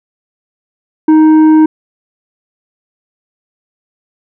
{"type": "tone with tanh clipping", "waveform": "sine", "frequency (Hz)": 312.4, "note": "D#4", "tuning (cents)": 7, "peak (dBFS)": -4, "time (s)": [1.08, 1.66], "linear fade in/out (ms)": 5, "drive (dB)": 7, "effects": []}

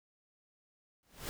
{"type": "noise with exponential growth", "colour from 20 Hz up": "pink", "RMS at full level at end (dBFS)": -37, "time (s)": [1.03, 1.29], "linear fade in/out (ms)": 0, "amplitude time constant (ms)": 55, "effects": []}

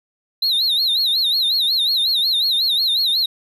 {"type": "tone with vibrato", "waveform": "triangle", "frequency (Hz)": 3951, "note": "B7", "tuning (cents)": 0, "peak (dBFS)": -14, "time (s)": [0.42, 3.26], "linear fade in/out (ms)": 5, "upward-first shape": "sine", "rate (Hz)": 5.5, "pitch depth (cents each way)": 160, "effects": []}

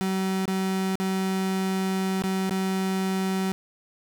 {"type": "tone with dropouts", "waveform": "35% pulse", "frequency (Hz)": 190, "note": "F#3", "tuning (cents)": 46, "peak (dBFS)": -22, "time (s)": [0.01, 3.52], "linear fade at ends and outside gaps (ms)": 0, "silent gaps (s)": [[0.455, 0.479], [0.955, 1], [2.221, 2.238], [2.495, 2.509]], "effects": []}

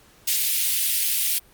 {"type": "high-pass noise", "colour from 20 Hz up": "white", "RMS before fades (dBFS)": -22, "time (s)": [0.27, 1.39], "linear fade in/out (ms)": 10, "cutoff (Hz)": 2400, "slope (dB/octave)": 24, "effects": ["pink hiss -54 dBFS RMS until 1.53 s", "Opus 48 kbps"]}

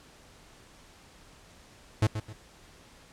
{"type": "tone with echo", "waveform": "45% pulse", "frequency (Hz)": 107.9, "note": "A2", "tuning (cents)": -33, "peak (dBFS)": -20, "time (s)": [2.02, 2.07], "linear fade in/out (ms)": 5, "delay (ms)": 130, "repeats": 2, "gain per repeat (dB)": -10, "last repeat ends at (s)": 2.33, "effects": ["pink hiss -55 dBFS RMS until 3.12 s", "low-pass 9000 Hz 12 dB/octave"]}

